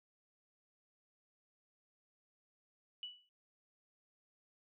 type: tone with exponential decay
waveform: sine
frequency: 2955 Hz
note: F#7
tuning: 3 cents flat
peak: -39 dBFS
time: 3.03-3.29 s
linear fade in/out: 1 ms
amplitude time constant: 56 ms
effects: none